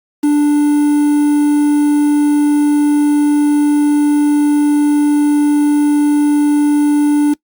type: tone with quantisation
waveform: triangle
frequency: 293.7 Hz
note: D4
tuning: in tune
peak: -6 dBFS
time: 0.23-7.34 s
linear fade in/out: 10 ms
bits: 5
effects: noise-tail reverb RT60 0.1 s tail -22 dB re dry + Opus 48 kbps